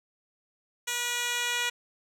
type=tone with band-pass filter sweep; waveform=10% pulse; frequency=483.2 Hz; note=B4; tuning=38 cents flat; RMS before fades=-30 dBFS; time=0.87-1.7 s; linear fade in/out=10 ms; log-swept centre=6300 to 3900 Hz; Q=0.73; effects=none